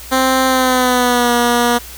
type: tone with pitch glide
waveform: 10% pulse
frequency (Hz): 261.6 to 239.9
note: C4 to A#3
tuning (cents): 0 to +50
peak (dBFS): -3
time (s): 0.11-1.79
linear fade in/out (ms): 20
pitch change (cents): -150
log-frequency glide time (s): 0.47-1.32
effects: added 60 Hz sine -36 dBFS peak until 1.97 s + white hiss -34 dBFS RMS until 1.97 s